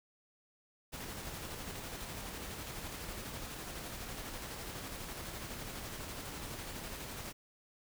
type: noise with tremolo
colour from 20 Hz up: pink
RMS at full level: -43 dBFS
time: 0.92-7.33 s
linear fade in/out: 20 ms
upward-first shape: square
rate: 12 Hz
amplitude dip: 25%
effects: none